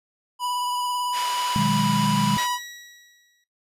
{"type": "tone with vibrato", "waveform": "square", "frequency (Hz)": 985, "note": "B5", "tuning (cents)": -5, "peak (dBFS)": -25, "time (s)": [0.39, 2.59], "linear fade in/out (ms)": 50, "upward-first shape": "triangle", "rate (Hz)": 18, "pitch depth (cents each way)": 22}
{"type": "band-pass noise", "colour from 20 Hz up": "white", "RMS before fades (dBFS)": -33, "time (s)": [1.12, 2.48], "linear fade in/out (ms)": 50, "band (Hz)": [650, 4500], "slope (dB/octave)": 12}
{"type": "chord", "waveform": "sine", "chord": "G# minor seventh", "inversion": "first", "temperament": "equal with one note detuned", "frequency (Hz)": [123.47, 155.56, 185, 205.7], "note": ["B2", "D#3", "F#3", "G#3"], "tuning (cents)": [0, 0, 0, -16], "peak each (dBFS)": [-29, -25, -28, -23], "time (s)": [1.56, 2.37], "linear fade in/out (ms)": 0}
{"type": "tone with exponential decay", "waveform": "20% pulse", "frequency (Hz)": 1922, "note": "B6", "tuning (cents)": -48, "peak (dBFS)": -20, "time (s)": [2.38, 3.44], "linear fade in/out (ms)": 2, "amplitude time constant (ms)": 230}
{"effects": ["noise-tail reverb RT60 0.2 s tail -19 dB re dry", "resampled to 32000 Hz"]}